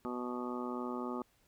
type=harmonic tone; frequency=123.47 Hz; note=B2; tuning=in tune; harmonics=2 / 3 / 4 / 5 / 6 / 7 / 8 / 9 / 10; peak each=-39 / -42 / -47 / -49 / -55 / -46 / -56 / -47 / -46 dBFS; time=0.05-1.22 s; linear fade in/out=0 ms; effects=pink hiss -71 dBFS RMS until 1.47 s